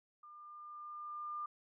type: tone with level ramp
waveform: sine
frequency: 1201 Hz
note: D6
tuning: 38 cents sharp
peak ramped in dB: -53 to -38 dBFS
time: 0.23-1.46 s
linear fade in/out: 5 ms
effects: none